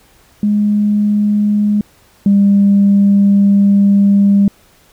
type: tone pair in turn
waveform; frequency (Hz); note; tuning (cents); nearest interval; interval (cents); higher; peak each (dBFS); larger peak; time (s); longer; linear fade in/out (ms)
sine; 207.7 / 200.1; G#3 / G3; 0 / +36; minor second; 64; first; -9 / -5; second; 0.43-1.81 / 2.26-4.48; second; 2
effects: tanh soft clip ceiling -2 dBFS + pink hiss -49 dBFS RMS until 4.92 s